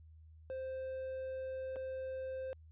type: tone with dropouts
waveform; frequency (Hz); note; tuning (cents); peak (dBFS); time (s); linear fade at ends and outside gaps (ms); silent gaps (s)
triangle; 523.3; C5; 0; -37; 0.5-2.53; 0; 1.759-1.765
effects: added 79 Hz sine -55 dBFS peak until 2.71 s + resampled to 8000 Hz